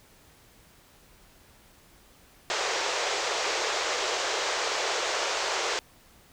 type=band-pass noise; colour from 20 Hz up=pink; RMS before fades=-29 dBFS; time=2.5-5.79 s; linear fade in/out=0 ms; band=390 to 7200 Hz; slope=48 dB/octave; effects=pink hiss -57 dBFS RMS until 6.32 s